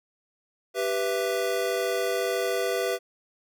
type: chord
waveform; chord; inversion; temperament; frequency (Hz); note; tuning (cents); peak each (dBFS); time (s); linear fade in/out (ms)
square; E minor; first; equal with one note detuned; 392 / 493.9 / 664.6; G4 / B4 / E5; 0 / 0 / +14; -30 / -29 / -31; 0.74-2.99; 50
effects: none